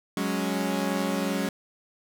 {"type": "chord", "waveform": "sawtooth", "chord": "F# suspended second", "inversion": "none", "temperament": "equal", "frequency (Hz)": [185, 207.7, 277.2], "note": ["F#3", "G#3", "C#4"], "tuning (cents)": [0, 0, 0], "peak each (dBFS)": -26, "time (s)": [0.17, 1.49], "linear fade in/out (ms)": 2, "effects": []}